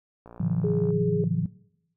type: click train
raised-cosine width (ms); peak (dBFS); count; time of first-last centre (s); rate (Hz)
1; -31; 39; 0.26-0.905; 58.9
type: chord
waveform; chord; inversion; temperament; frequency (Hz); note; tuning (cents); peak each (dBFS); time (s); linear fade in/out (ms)
sine; F# minor seventh; first; equal with one note detuned; 110 / 138.59 / 164.81 / 180.98; A2 / C#3 / E3 / F#3; 0 / 0 / 0 / -38; -30 / -31 / -26 / -27; 0.4-1.46; 5
type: tone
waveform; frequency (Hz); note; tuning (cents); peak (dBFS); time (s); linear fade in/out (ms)
sine; 415.6; G#4; +1; -25; 0.64-1.24; 2
effects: noise-tail reverb RT60 0.8 s tail -20 dB re dry